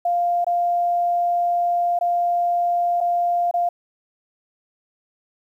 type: tone with dropouts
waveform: sine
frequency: 698.5 Hz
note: F5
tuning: in tune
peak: -17 dBFS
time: 0.05-3.69 s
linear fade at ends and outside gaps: 5 ms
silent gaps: 0.445-0.466 / 1.99-2.01 / 3.005-3.01 / 3.512-3.539 s
effects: 9-bit